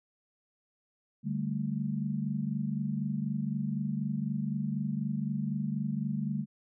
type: chord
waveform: sine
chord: D suspended fourth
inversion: none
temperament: equal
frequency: 146.83 / 196 / 220 Hz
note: D3 / G3 / A3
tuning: 0 / 0 / 0 cents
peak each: -34 dBFS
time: 1.23-6.46 s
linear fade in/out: 50 ms
effects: none